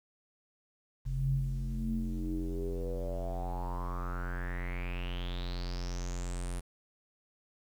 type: tone with low-pass filter sweep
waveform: square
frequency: 44.28 Hz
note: F1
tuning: 25 cents sharp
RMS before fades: -35 dBFS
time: 1.05-6.61 s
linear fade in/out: 20 ms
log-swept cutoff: 110 to 10000 Hz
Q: 7.5
effects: 10-bit